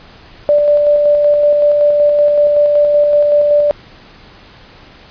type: tone with tremolo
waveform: sine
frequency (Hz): 587.3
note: D5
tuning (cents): 0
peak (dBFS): -6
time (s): 0.49-3.71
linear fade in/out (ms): 0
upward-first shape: square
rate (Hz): 5.3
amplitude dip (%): 25
effects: pink hiss -40 dBFS RMS until 5.1 s + resampled to 11025 Hz